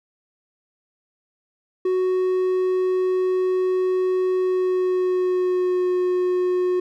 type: tone with pitch glide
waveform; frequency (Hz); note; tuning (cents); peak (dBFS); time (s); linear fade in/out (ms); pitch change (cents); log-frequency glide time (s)
triangle; 370 to 362.8; F#4 to F#4; 0 to -34; -16; 1.85-6.8; 5; -34; 4.38-5.91
effects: none